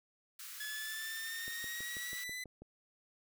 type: high-pass noise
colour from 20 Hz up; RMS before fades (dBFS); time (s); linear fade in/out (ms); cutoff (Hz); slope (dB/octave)
white; -48; 0.39-2.24; 5; 1100; 96
type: exponential sweep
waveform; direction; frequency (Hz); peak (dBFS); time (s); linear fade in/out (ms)
sawtooth; up; 1700 to 2015; -37; 0.6-2.44; 5
type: click train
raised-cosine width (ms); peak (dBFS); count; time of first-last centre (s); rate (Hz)
2; -38; 8; 1.48-2.62; 6.14
effects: none